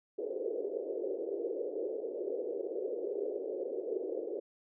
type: band-pass noise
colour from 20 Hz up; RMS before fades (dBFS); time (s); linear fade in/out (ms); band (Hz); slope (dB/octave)
pink; -37; 0.18-4.4; 10; 370 to 510; 48
effects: none